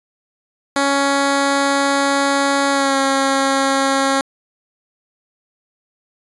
10% pulse tone with pitch glide, 278.5 to 271.7 Hz, C#4 to C#4, +8 to -35 cents, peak -6 dBFS, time 0.76-4.21 s, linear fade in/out 2 ms, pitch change -43 cents, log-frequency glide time 2.71-2.97 s, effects resampled to 24000 Hz

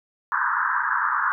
white band-pass noise, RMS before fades -23 dBFS, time 0.32-1.32 s, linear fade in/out 0 ms, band 920 to 1700 Hz, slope 96 dB/octave, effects none

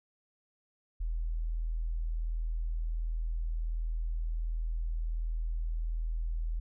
sine tone, 40.69 Hz, E1, 22 cents flat, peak -30 dBFS, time 1-6.6 s, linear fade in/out 10 ms, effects none

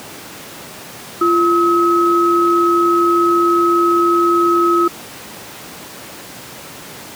sine tone pair together, 344.2 / 1281 Hz, F4 / E6, -25 / -50 cents, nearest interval octave + major seventh, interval 2275 cents, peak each -13 dBFS, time 1.21-4.88 s, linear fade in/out 5 ms, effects pink hiss -33 dBFS RMS until 7.15 s + high-pass 150 Hz 12 dB/octave

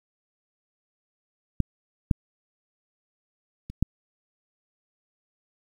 clicks, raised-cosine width 5 ms, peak -9 / -7 / -24 / -8 dBFS, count 4, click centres 1.603 / 2.112 / 3.7 / 3.826 s, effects 8-bit

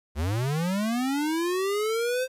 square linear sweep, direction up, 67.7 to 523.3 Hz, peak -25 dBFS, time 0.15-2.28 s, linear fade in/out 50 ms, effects resampled to 32000 Hz + 10-bit

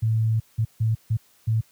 sine tone bursts at uneven times, 111.3 Hz, A2, 20 cents sharp, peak -18 dBFS, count 5, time 0.02-0.4 / 0.58-0.65 / 0.8-0.95 / 1.1-1.17 / 1.47-1.61 s, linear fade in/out 10 ms, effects white hiss -59 dBFS RMS until 1.71 s + high-pass 60 Hz 12 dB/octave

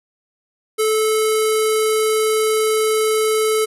square tone with low-pass filter, 435.2 Hz, A4, 19 cents flat, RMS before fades -17 dBFS, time 0.78-3.66 s, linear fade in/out 20 ms, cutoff 11000 Hz, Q 3.1, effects none

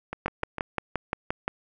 two click trains, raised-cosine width 0.5 ms, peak -17 / -11 dBFS, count 4 / 8, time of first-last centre 0.13-0.583 / 0.26-1.48 s, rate 6.62 / 5.74 Hz, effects none

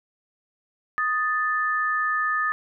sine tone pair together, 1244.5 / 1760 Hz, D#6 / A6, 0 / 0 cents, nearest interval tritone, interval 600 cents, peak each -24 dBFS, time 0.98-2.52 s, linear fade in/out 0 ms, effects none

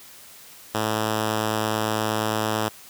5% pulse tone, 108.8 Hz, A2, 19 cents flat, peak -11 dBFS, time 0.74-2.69 s, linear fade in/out 10 ms, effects white hiss -46 dBFS RMS until 2.89 s + high-pass 60 Hz 12 dB/octave

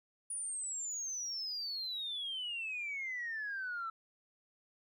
sine exponential sweep, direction down, 9730 to 1314 Hz, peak -36 dBFS, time 0.3-3.9 s, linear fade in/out 5 ms, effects tanh soft clip ceiling -33 dBFS + 13-bit

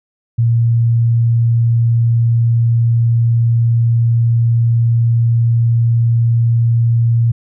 sine tone, 116.54 Hz, A#2, in tune, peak -9 dBFS, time 0.38-7.32 s, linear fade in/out 10 ms, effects none

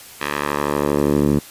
10% pulse tone with band-pass filter sweep, 72.6 Hz, D2, 19 cents flat, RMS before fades -19 dBFS, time 0.2-1.4 s, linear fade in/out 20 ms, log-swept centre 2100 to 210 Hz, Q 0.93, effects white hiss -40 dBFS RMS until 1.5 s + resampled to 32000 Hz

